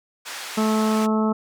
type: band-pass noise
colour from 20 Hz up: pink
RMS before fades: -34 dBFS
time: 0.25-1.07 s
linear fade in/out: 20 ms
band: 1000 to 9200 Hz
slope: 12 dB/octave
type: harmonic tone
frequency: 217.4 Hz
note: A3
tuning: 21 cents flat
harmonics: 1 / 2 / 3 / 4 / 5 / 6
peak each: -19 / -26 / -30 / -30 / -32 / -30 dBFS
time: 0.57-1.33 s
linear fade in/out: 10 ms
effects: none